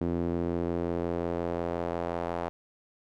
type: tone with band-pass filter sweep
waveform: sawtooth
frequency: 85.6 Hz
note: F2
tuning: 34 cents flat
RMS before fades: -31 dBFS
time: 0.01-2.49 s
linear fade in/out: 0 ms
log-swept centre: 300 to 730 Hz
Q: 1.5
effects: none